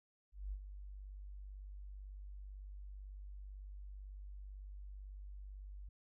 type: tone with ADSR envelope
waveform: sine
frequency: 49 Hz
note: G1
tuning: in tune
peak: -38 dBFS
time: 0.32-5.89 s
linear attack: 200 ms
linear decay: 65 ms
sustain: -9 dB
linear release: 6 ms
effects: none